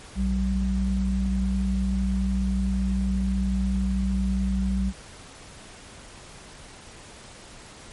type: tone pair together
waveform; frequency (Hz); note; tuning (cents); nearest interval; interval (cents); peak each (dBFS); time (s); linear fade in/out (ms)
sine; 60.32 / 191.5; B1 / G3; -40 / -40; octave + minor sixth; 2000; -24; 0.15-4.93; 50
effects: pink hiss -45 dBFS RMS until 7.92 s + MP3 48 kbps